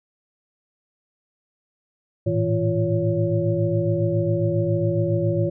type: tone cluster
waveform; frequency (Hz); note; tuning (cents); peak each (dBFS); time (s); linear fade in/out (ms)
sine; 107.2 / 114.5 / 162.7 / 346.1 / 560; A2 / A#2 / E3 / F4 / C#5; -45 / -31 / -22 / -16 / +18; -25; 2.26-5.5; 10
effects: none